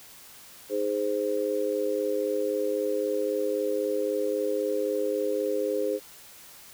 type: chord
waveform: sine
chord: Ab major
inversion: second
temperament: just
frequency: 311.5 / 415.3 / 519.1 Hz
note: Eb4 / Ab4 / C5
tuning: +2 / 0 / -14 cents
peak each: -33 / -28 / -28 dBFS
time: 0.69-6 s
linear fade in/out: 50 ms
effects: white hiss -49 dBFS RMS until 6.73 s